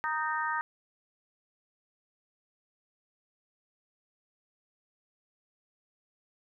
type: harmonic tone with a mistuned harmonic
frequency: 311.1 Hz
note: D#4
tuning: in tune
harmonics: 3 / 4 / 5 / 6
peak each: -33 / -34 / -35 / -36 dBFS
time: 0.04-0.61 s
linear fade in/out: 0 ms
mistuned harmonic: 6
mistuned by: -28 cents
effects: none